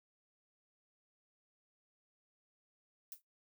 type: noise with exponential decay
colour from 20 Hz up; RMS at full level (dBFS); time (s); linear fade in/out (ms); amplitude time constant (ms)
violet; -43; 3.12-3.22; 1; 20
effects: noise-tail reverb RT60 0.2 s tail -26 dB re dry